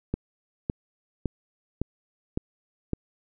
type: click train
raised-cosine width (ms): 3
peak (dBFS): -13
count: 6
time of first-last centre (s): 0.14-2.933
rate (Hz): 1.79
effects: none